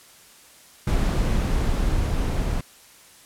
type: noise with level ramp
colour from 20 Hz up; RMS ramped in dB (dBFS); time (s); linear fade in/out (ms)
brown; -20 to -24; 0.87-2.61; 5
effects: white hiss -50 dBFS RMS until 3.25 s + low-pass 12000 Hz 12 dB/octave